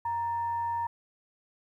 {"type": "tone with frequency modulation", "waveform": "sine", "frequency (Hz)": 934, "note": "A#5", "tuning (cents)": 3, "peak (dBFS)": -28, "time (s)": [0.05, 0.87], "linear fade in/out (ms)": 5, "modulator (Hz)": 840, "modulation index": 0.22, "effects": ["11-bit"]}